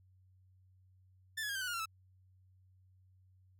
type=tone with pitch steps; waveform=sawtooth; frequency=1767 / 1693.1 / 1622.2 / 1554.3 / 1489.3 / 1427 / 1367.3 / 1310.1 Hz; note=A6 / G#6 / G#6 / G6 / F#6 / F6 / F6 / E6; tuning=+7 / +33 / -41 / -15 / +11 / +37 / -37 / -11 cents; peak=-33 dBFS; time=1.37-1.858 s; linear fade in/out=10 ms; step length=61 ms; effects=added 93 Hz sine -63 dBFS peak until 3.59 s